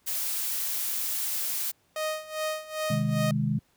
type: noise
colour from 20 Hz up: blue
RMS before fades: -30 dBFS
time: 0.06-1.72 s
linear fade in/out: 20 ms
type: tone with tremolo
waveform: sawtooth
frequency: 622.3 Hz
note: D#5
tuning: in tune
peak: -23 dBFS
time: 1.96-3.31 s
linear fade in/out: 2 ms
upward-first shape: sine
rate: 2.5 Hz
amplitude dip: 85%
type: chord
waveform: sine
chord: Ab major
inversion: first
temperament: just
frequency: 129.78 / 155.74 / 207.7 Hz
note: C3 / Eb3 / Ab3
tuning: -14 / +2 / 0 cents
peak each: -28 dBFS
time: 2.9-3.59 s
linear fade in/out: 5 ms
effects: pink hiss -67 dBFS RMS until 3.76 s + high-pass 60 Hz 12 dB/octave